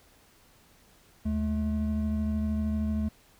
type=tone pair together; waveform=triangle; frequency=76 / 215 Hz; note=D#2 / A3; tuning=-40 / -40 cents; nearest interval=octave + tritone; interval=1800 cents; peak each=-28 / -26 dBFS; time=1.25-3.09 s; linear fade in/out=10 ms; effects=pink hiss -60 dBFS RMS until 3.39 s